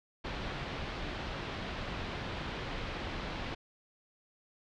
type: low-pass noise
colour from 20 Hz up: pink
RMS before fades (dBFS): -39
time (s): 0.24-3.55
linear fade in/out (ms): 10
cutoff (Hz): 4000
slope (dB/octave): 24
effects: none